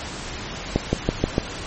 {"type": "accelerating click train", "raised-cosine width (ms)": 2, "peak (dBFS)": -4, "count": 5, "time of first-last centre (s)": [0.76, 1.381], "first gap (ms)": 170, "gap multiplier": 0.94, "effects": ["pink hiss -32 dBFS RMS until 1.66 s", "MP3 32 kbps"]}